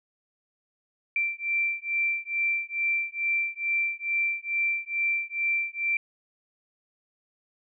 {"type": "beating tone pair", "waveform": "sine", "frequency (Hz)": [2349, 2351.3], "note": ["D7", "D7"], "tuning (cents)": [0, 1], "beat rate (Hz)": 2.3, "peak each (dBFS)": [-28, -28], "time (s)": [1.16, 5.97], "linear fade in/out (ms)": 2, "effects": []}